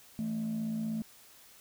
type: tone pair together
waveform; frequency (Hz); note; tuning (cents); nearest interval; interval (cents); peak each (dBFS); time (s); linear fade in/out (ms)
sine; 164.81 / 221; E3 / A3; 0 / +8; perfect fourth; 508; -38 / -30; 0.19-1.02; 0
effects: tanh soft clip ceiling -29 dBFS + white hiss -57 dBFS RMS until 1.6 s